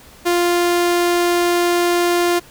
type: tone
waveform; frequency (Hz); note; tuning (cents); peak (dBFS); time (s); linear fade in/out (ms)
sawtooth; 349.2; F4; 0; -10; 0.25-2.4; 20
effects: pink hiss -44 dBFS RMS until 2.5 s